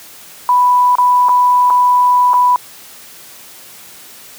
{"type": "tone with dropouts", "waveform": "sine", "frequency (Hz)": 989, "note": "B5", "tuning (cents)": 2, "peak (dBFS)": -7, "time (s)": [0.49, 2.56], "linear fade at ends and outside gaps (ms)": 1, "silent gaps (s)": [[0.954, 0.984], [1.286, 1.292], [1.701, 1.705], [2.334, 2.34]], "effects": ["white hiss -37 dBFS RMS until 4.38 s", "high-pass 100 Hz 12 dB/octave"]}